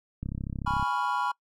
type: click train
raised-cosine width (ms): 5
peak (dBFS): -21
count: 21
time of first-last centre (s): 0.23-0.827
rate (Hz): 33.5
type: chord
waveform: triangle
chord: C# dominant seventh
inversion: second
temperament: equal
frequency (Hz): 830.6 / 987.8 / 1108.7 / 1396.9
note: G#5 / B5 / C#6 / E#6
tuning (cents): 0 / 0 / 0 / 0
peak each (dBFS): -31 / -27 / -31 / -32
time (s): 0.66-1.32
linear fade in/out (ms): 10
effects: noise-tail reverb RT60 0.1 s tail -24 dB re dry